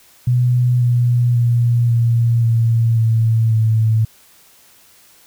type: tone with pitch steps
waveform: sine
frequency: 123.47 / 121.28 / 119.13 / 117.01 / 114.94 / 112.9 / 110.89 Hz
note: B2 / B2 / A#2 / A#2 / A#2 / A2 / A2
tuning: 0 / -31 / +38 / +7 / -24 / +45 / +14 cents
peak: -11 dBFS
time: 0.27-4.05 s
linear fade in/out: 5 ms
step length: 540 ms
effects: white hiss -49 dBFS RMS until 5.26 s